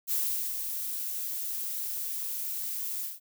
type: noise with ADSR envelope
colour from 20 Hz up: violet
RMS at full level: -28 dBFS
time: 0.07-3.2 s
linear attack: 43 ms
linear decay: 420 ms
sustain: -6 dB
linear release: 170 ms
effects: none